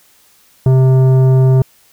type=tone with tanh clipping; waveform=triangle; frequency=130.81 Hz; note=C3; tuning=in tune; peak=-8 dBFS; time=0.66-1.62 s; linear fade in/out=2 ms; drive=16 dB; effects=white hiss -50 dBFS RMS until 1.92 s